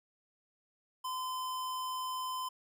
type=tone; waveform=square; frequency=1024 Hz; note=C6; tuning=38 cents flat; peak=-36 dBFS; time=1.04-2.49 s; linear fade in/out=10 ms; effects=none